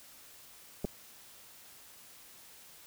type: clicks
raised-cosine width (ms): 2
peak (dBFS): -21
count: 2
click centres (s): 0.845 / 0.85
effects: white hiss -55 dBFS RMS until 2.86 s

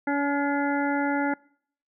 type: harmonic tone with a mistuned harmonic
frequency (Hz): 283.8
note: C#4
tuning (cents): +41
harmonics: 1 / 2 / 3 / 5 / 6 / 7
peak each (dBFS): -25 / -32 / -29 / -32 / -35 / -36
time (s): 0.07-1.34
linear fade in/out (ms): 5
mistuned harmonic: 7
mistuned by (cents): +47
effects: noise-tail reverb RT60 0.6 s tail -25 dB re dry

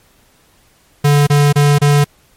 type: tone bursts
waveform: square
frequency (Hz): 144.9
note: D3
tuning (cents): -23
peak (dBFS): -8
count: 4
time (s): 1.04-2.044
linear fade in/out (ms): 10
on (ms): 230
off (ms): 28
effects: pink hiss -52 dBFS RMS until 2.36 s + MP3 64 kbps

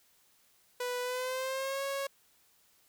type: tone with pitch glide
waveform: sawtooth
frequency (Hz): 493.9 to 551.2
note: B4 to C#5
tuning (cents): 0 to -10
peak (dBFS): -29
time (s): 0.8-2.07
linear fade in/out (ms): 5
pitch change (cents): +190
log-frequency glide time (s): 1.01-1.83
effects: white hiss -67 dBFS RMS until 2.88 s

